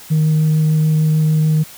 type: tone with vibrato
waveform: sine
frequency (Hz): 155.6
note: D#3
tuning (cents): 0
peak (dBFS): -9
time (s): 0.1-1.64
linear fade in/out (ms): 20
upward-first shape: sine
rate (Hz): 6.7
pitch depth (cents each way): 9
effects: tanh soft clip ceiling -9 dBFS + white hiss -38 dBFS RMS until 1.77 s